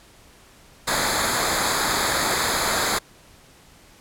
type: noise with comb filter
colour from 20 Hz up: pink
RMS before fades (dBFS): -22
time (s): 0.87-2.99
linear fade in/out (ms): 10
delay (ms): 0.35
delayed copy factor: -0.8
effects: pink hiss -51 dBFS RMS until 4 s + low-pass 12000 Hz 12 dB/octave